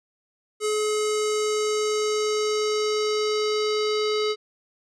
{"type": "tone with low-pass filter sweep", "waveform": "square", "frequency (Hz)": 425.7, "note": "G#4", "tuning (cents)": 43, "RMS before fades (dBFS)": -24, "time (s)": [0.6, 4.36], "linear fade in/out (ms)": 50, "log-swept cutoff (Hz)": [8200, 4500], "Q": 2.8, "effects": []}